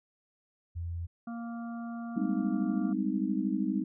sine tone, 85.1 Hz, F2, 44 cents flat, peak -33 dBFS, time 0.75-1.07 s, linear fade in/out 20 ms
harmonic tone, 233.1 Hz, A#3, in tune, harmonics 1 / 3 / 5 / 6, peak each -36 / -46 / -50 / -52 dBFS, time 1.27-2.93 s, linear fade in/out 5 ms
sine chord, Ab major seventh, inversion third, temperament just, 194.67 / 207.7 / 259.6 / 311.5 Hz, G3 / Ab3 / C4 / Eb4, -12 / 0 / -13 / +2 cents, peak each -33 dBFS, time 2.16-3.84 s, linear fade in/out 10 ms
effects none

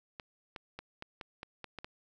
clicks, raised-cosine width 0.3 ms, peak -26 dBFS, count 9, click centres 0.198 / 0.562 / 0.79 / 1.024 / 1.212 / 1.431 / 1.643 / 1.787 / 1.845 s, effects none

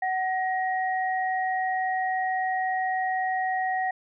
sine tone pair together, 749 / 1887.4 Hz, F#5 / A#6, +21 / +21 cents, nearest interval octave + major third, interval 1600 cents, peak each -25 / -30 dBFS, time 0.02-3.91 s, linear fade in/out 5 ms, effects none

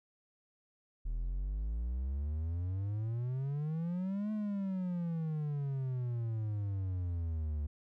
triangle exponential two-way sweep, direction up then down, 38.89 to 216 to 72.4 Hz, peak -31 dBFS, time 1.05-7.67 s, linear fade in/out 10 ms, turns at 4.32 s, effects none

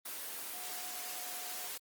sine tone in noise, 727 Hz, F#5, 31 cents flat, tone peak -51 dBFS, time 0.53-1.68 s, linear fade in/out 10 ms, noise white, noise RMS -42 dBFS, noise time 0.05-1.78 s, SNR -12 dB, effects high-pass 300 Hz 12 dB/octave + Opus 24 kbps

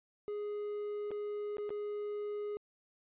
triangle tone with dropouts, 415.3 Hz, G#4, in tune, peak -34 dBFS, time 0.28-2.57 s, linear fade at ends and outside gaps 0 ms, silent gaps 1.107-1.115 / 1.569-1.583 / 1.693-1.704 s, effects resampled to 8000 Hz

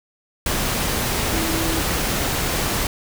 sine tone in noise, 325.7 Hz, E4, 21 cents flat, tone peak -25 dBFS, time 1.33-1.8 s, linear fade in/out 2 ms, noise pink, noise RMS -22 dBFS, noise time 0.46-2.87 s, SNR -6 dB, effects none

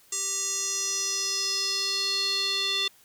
square tone with band-pass filter sweep, 392 Hz, G4, in tune, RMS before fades -28 dBFS, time 0.12-2.88 s, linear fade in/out 5 ms, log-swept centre 7200 to 3700 Hz, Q 5.3, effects white hiss -58 dBFS RMS until 3.04 s

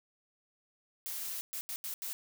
blue noise bursts at uneven times, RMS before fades -39 dBFS, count 5, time 1.06-1.41 / 1.53-1.61 / 1.69-1.76 / 1.84-1.94 / 2.02-2.13 s, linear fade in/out 0 ms, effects none

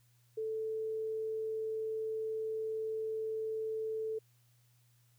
sine tone, 439.7 Hz, A4, 1 cent flat, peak -34 dBFS, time 0.37-4.19 s, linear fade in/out 10 ms, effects added 120 Hz sine -66 dBFS peak until 5.18 s + white hiss -73 dBFS RMS until 5.18 s

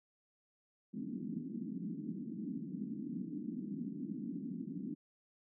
white band-pass noise, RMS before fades -42 dBFS, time 0.93-4.95 s, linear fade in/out 20 ms, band 170 to 290 Hz, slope 48 dB/octave, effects none

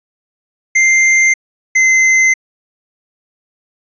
square tone pair in turn, 2093 / 2063 Hz, C7 / C7, 0 / -25 cents, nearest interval unison, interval 25 cents, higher first, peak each -8 dBFS, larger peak neither, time 0.75-1.34 / 1.75-2.34 s, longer neither, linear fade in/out 10 ms, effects resampled to 16000 Hz

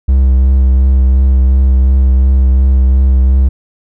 triangle tone with vibrato, 65.41 Hz, C2, in tune, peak -3 dBFS, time 0.08-3.49 s, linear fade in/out 10 ms, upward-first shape triangle, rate 2.8 Hz, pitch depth 28 cents each way, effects none

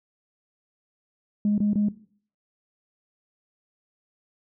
sine tone bursts, 207.7 Hz, G#3, in tune, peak -18 dBFS, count 3, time 1.45-1.886 s, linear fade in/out 2 ms, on 130 ms, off 23 ms, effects noise-tail reverb RT60 0.5 s tail -17 dB re dry + tanh soft clip ceiling -15 dBFS

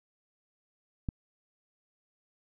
click, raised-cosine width 5 ms, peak -19 dBFS, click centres 1.088 s, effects none

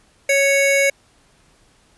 square tone pair together, 554.4 / 2218 Hz, C#5 / C#7, 0 / 0 cents, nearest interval 2 octaves, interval 2400 cents, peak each -17 dBFS, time 0.29-0.9 s, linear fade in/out 5 ms, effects pink hiss -56 dBFS RMS until 1.97 s + resampled to 24000 Hz

